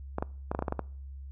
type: clicks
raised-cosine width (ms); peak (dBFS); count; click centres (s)
1; -16; 9; 0.184 / 0.225 / 0.515 / 0.549 / 0.591 / 0.624 / 0.682 / 0.724 / 0.793
effects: noise-tail reverb RT60 0.5 s tail -24 dB re dry + added 68 Hz sine -40 dBFS peak until 1.31 s